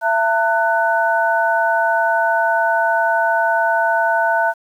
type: tone cluster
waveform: sine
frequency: 672 / 905 / 1490 Hz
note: E5 / A5 / F#6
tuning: +33 / +48 / +12 cents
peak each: -18 dBFS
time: 0.01-4.54 s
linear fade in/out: 50 ms
effects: 8-bit